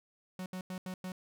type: tone bursts at uneven times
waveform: 45% pulse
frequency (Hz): 184.7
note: F#3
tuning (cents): -3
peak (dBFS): -38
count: 5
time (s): 0.39-0.46 / 0.53-0.61 / 0.7-0.78 / 0.86-0.94 / 1.04-1.12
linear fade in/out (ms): 2
effects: none